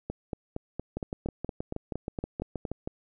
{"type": "two click trains", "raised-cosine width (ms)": 2, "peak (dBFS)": [-19, -19], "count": [12, 13], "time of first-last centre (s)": [[0.1, 2.652], [0.97, 2.875]], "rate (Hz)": [4.31, 6.3], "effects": []}